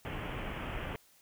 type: low-pass noise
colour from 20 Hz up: pink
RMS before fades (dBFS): -39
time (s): 0.05-0.96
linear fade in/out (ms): 0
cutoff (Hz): 3200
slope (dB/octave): 96
effects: white hiss -64 dBFS RMS until 1.21 s